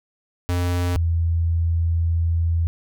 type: tone pair in turn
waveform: square / sine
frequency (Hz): 88.4 / 83.44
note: F2 / E2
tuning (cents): +22 / +22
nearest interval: minor second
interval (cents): 100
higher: first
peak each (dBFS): -20 / -17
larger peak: second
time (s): 0.49-0.96 / 0.96-2.67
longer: second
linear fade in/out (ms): 0
effects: none